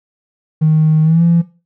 triangle tone with pitch glide, 156.2 to 169.36 Hz, D#3 to E3, +7 to +47 cents, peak -4 dBFS, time 0.61-1.42 s, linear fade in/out 20 ms, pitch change +140 cents, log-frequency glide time 1.03-1.22 s, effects noise-tail reverb RT60 0.3 s tail -19 dB re dry + tanh soft clip ceiling -5 dBFS

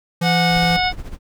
square tone, 169.8 Hz, F3, 48 cents flat, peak -18 dBFS, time 0.21-0.77 s, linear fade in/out 10 ms
harmonic tone, 732 Hz, F#5, 19 cents flat, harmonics 1 / 2 / 3 / 4 / 5 / 6 / 7, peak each -19 / -26 / -22 / -29 / -26 / -36 / -25 dBFS, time 0.22-0.93 s, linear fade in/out 50 ms
brown noise with tremolo, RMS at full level -28 dBFS, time 0.48-1.19 s, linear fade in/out 50 ms, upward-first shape sine, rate 14 Hz, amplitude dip 70%
effects none

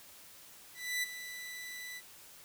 sawtooth tone with ADSR envelope, 1984 Hz, B6, 7 cents sharp, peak -27 dBFS, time 0.74-2.02 s, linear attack 290 ms, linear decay 18 ms, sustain -12 dB, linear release 51 ms, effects white hiss -55 dBFS RMS until 2.44 s

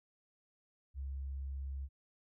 sine tone, 68 Hz, C#2, 33 cents flat, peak -38 dBFS, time 0.94-1.89 s, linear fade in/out 50 ms, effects none

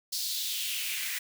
white noise with high-pass filter sweep, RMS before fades -33 dBFS, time 0.12-1.19 s, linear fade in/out 10 ms, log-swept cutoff 4700 to 1900 Hz, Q 3.3, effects none

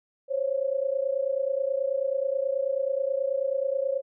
sine tone pair together, 528 / 557.3 Hz, C5 / C#5, +16 / +9 cents, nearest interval minor second, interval 93 cents, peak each -27 dBFS, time 0.28-4.02 s, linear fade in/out 50 ms, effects none

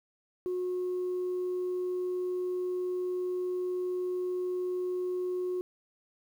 sine tone, 363.3 Hz, F#4, 32 cents flat, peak -28 dBFS, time 0.46-5.61 s, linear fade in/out 0 ms, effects tanh soft clip ceiling -27 dBFS + 10-bit

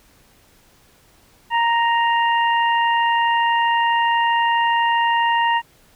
harmonic tone, 932.3 Hz, A#5, in tune, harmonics 1 / 2 / 3, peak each -16 / -22 / -26 dBFS, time 1.5-5.62 s, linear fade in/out 50 ms, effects pink hiss -54 dBFS RMS until 5.95 s

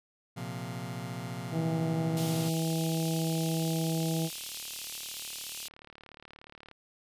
sawtooth chord, Bb suspended second, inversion none, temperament just, 116.54 / 131.11 / 174.81 Hz, Bb2 / C3 / F3, 0 / +4 / +2 cents, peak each -36 dBFS, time 0.36-2.5 s, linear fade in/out 20 ms
harmonic tone, 162.4 Hz, E3, 26 cents flat, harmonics 1 / 2 / 3 / 4 / 5, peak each -29 / -35 / -39 / -41 / -43 dBFS, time 1.51-4.3 s, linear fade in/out 50 ms
pink high-pass noise, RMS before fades -40 dBFS, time 2.17-5.68 s, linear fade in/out 0 ms, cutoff 2600 Hz, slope 48 dB/octave
click train, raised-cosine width 0.3 ms, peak -33 dBFS, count 155, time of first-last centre 2.54-6.713 s, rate 36.9 Hz
effects resampled to 32000 Hz

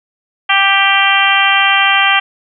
harmonic tone, 393 Hz, G4, 4 cents sharp, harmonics 2 / 3 / 4 / 5 / 6 / 7 / 8, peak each -16 / -16 / -16 / -16 / -16 / -16 / -16 dBFS, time 0.49-2.2 s, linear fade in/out 10 ms, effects none

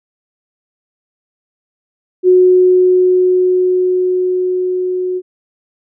sine tone with level ramp, 366.1 Hz, F#4, 18 cents flat, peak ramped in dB -4 to -15 dBFS, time 2.23-5.22 s, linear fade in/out 50 ms, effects none

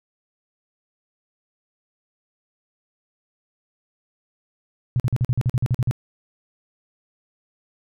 sine tone bursts, 123.47 Hz, B2, in tune, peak -16 dBFS, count 12, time 4.96-5.911 s, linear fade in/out 0 ms, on 38 ms, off 45 ms, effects none

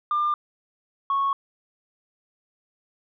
sine tone pair in turn, 1198 / 1103.4 Hz, D6 / C#6, +34 / -8 cents, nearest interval minor second, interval 142 cents, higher first, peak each -19 dBFS, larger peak neither, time 0.11-0.34 / 1.1-1.33 s, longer neither, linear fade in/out 2 ms, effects tanh soft clip ceiling -17 dBFS

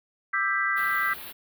sine chord, E minor seventh, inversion third, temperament just, 1186.7 / 1318.5 / 1582.2 / 1977.8 Hz, D6 / E6 / G6 / B6, +18 / 0 / +16 / +2 cents, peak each -31 / -30 / -27 / -27 dBFS, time 0.33-1.14 s, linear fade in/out 10 ms
white band-stop noise, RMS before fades -40 dBFS, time 0.76-1.33 s, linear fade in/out 20 ms, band 4200 to 11000 Hz, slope 48 dB/octave
effects none

